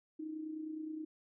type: tone with amplitude modulation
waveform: sine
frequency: 312.4 Hz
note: D#4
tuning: 7 cents sharp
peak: -37 dBFS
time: 0.19-1.05 s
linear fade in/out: 10 ms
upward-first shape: sine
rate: 29.6 Hz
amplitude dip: 55%
effects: none